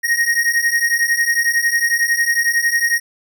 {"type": "beating tone pair", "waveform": "square", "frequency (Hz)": [1864.7, 1875.7], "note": ["A#6", "A#6"], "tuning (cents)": [0, 10], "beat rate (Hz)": 11, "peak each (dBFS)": [-19, -17], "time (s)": [0.03, 3], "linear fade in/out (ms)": 20, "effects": []}